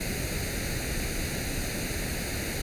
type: noise with comb filter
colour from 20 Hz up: pink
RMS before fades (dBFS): -31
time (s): 0-2.62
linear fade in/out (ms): 10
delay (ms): 0.46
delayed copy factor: +0.75
effects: resampled to 32000 Hz